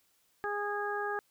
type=harmonic tone; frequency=411.3 Hz; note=G#4; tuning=17 cents flat; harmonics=1 / 2 / 3 / 4; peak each=-36 / -37 / -39 / -37 dBFS; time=0.44-1.19 s; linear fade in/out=0 ms; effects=white hiss -71 dBFS RMS until 1.3 s